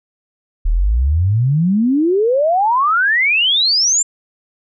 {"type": "exponential sweep", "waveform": "sine", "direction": "up", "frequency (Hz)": [36.11, 7459], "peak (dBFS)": -11, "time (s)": [0.65, 4.03], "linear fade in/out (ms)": 10, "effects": []}